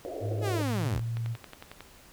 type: band-pass noise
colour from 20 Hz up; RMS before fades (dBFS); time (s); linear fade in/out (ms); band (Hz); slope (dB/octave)
white; -37; 0.05-0.62; 0; 280 to 690; 96
type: tone with pitch glide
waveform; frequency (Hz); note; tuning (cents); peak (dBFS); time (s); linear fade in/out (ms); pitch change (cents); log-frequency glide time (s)
sine; 105.4 to 115.61; G#2 to A#2; +26 to -14; -29; 0.2-1.37; 50; +160; 0.56-0.94
type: linear sweep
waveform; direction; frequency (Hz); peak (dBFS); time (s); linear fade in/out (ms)
sawtooth; down; 435.5 to 35.46; -26; 0.41-1.02; 50
type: click train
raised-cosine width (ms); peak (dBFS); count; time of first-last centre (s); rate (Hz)
0.3; -26; 8; 1.17-1.806; 11
effects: pink hiss -54 dBFS RMS until 2.12 s